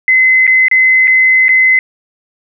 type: tone with dropouts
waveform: sine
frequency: 2045 Hz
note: C7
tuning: 40 cents flat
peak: -5 dBFS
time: 0.08-1.79 s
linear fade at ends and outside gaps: 1 ms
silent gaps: 0.468-0.476 / 0.683-0.713 / 1.073-1.078 / 1.483-1.491 s
effects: none